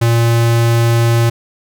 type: tone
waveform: square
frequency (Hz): 116.54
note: A#2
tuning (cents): 0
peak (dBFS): -10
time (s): 0.01-1.3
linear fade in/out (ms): 10
effects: none